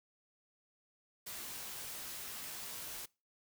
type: noise with comb filter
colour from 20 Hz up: white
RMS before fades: -45 dBFS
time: 1.26-3.06 s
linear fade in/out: 10 ms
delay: 16 ms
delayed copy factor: -0.5
effects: noise-tail reverb RT60 0.3 s tail -24 dB re dry